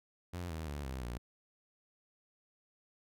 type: tone with pitch steps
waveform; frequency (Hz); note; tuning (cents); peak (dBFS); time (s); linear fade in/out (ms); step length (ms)
sawtooth; 88.2 / 79.95 / 72.47 / 65.69 / 59.55; F2 / D#2 / D2 / C2 / A#1; +18 / +48 / -22 / +7 / +38; -35; 0.33-1.18; 10; 170
effects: none